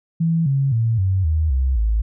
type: tone with pitch steps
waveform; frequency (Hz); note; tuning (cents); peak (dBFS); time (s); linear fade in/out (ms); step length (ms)
sine; 164.9 / 137.07 / 113.94 / 94.71 / 78.73 / 65.44 / 54.4; E3 / C#3 / A#2 / F#2 / D#2 / C2 / A1; +1 / -19 / -39 / +41 / +21 / +1 / -19; -15; 0.2-2.02; 10; 260
effects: none